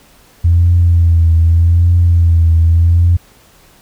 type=tone with vibrato; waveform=sine; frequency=84.5 Hz; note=E2; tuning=43 cents sharp; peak=-5 dBFS; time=0.44-3.17 s; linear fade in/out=10 ms; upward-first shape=triangle; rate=0.83 Hz; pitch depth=55 cents each way; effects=tanh soft clip ceiling -1 dBFS + pink hiss -46 dBFS RMS until 3.81 s